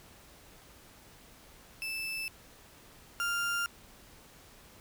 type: tone pair in turn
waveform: 35% pulse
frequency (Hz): 2637 / 1396.9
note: E7 / F6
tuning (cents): 0 / 0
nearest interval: major seventh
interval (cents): 1100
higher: first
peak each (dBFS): -33 / -28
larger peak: second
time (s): 1.82-2.28 / 3.2-3.66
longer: neither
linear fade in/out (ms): 0
effects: pink hiss -56 dBFS RMS until 4.8 s